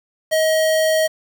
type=tone; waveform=square; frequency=633 Hz; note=D#5; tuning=30 cents sharp; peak=-15 dBFS; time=0.31-1.08 s; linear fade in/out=20 ms; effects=7-bit